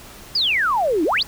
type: exponential two-way sweep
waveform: sine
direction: down then up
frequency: 5100 to 292.7 to 5100 Hz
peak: -16 dBFS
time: 0.35-1.23 s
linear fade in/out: 5 ms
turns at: 1.04 s
effects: pink hiss -41 dBFS RMS until 1.27 s